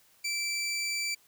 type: tone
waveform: 20% pulse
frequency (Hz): 2331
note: D7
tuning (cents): -14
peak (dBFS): -25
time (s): 0.24-1.15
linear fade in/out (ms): 10
effects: white hiss -63 dBFS RMS until 1.27 s